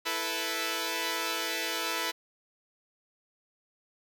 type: chord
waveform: 5% pulse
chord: E suspended fourth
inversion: none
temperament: equal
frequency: 329.6 / 440 / 493.9 Hz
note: E4 / A4 / B4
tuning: 0 / 0 / 0 cents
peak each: -23 dBFS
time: 0.05-2.12 s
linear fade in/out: 20 ms
effects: none